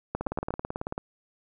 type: two click trains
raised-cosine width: 1 ms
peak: -14 / -17 dBFS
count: 4 / 15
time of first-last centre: 0.15-0.506 / 0.21-0.979 s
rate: 8.43 / 18.2 Hz
effects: none